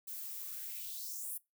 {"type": "noise with high-pass filter sweep", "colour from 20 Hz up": "violet", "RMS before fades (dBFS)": -43, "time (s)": [0.07, 1.38], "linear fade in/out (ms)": 10, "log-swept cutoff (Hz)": [400, 11000], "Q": 3, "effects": ["noise-tail reverb RT60 0.2 s tail -21 dB re dry"]}